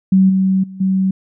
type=tone with level steps; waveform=sine; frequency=190 Hz; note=F#3; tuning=46 cents sharp; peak=-7 / -11 / -29 / -12 dBFS; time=0.12-1.11 s; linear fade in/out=5 ms; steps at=0.29 / 0.63 / 0.8 s; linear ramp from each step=10 ms; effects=none